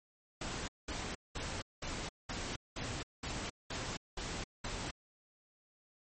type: noise bursts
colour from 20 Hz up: pink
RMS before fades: -40 dBFS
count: 10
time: 0.41-4.91 s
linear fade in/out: 5 ms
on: 270 ms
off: 200 ms
effects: MP3 32 kbps